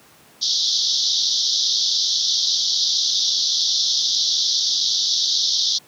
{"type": "band-pass noise", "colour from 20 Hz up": "pink", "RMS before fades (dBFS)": -20, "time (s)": [0.41, 5.79], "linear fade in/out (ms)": 20, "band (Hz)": [3400, 6000], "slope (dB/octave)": 96, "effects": ["pink hiss -50 dBFS RMS until 5.87 s", "high-pass 150 Hz 12 dB/octave"]}